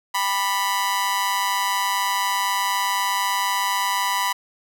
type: tone with amplitude modulation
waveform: sawtooth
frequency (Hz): 987.8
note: B5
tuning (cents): 0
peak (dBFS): -13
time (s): 0.14-4.33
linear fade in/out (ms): 10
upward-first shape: sine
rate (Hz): 196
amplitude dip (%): 75
effects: none